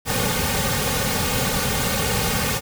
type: noise with comb filter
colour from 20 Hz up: pink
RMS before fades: -22 dBFS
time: 0.05-2.61 s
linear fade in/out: 50 ms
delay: 3 ms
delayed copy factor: -0.85
effects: none